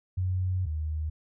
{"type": "tone pair in turn", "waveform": "sine", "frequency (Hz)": [92.2, 77.53], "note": ["F#2", "D#2"], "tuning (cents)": [-6, -6], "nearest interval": "minor third", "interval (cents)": 300, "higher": "first", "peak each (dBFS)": [-25, -28], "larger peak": "first", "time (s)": [[0.17, 0.66], [0.66, 1.1]], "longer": "first", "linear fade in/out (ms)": 10, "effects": []}